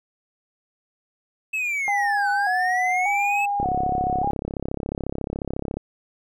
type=linear two-way sweep; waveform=triangle; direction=down then up; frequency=2630 to 1480 to 2630 Hz; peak=-21 dBFS; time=1.53-3.46 s; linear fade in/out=10 ms; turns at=2.3 s
type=tone with vibrato; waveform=sine; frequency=772 Hz; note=G5; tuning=27 cents flat; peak=-21 dBFS; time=1.88-4.31 s; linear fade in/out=0 ms; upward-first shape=square; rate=0.85 Hz; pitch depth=85 cents each way
type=click train; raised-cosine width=2 ms; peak=-14 dBFS; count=75; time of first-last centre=3.6-5.77 s; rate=34.1 Hz
effects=none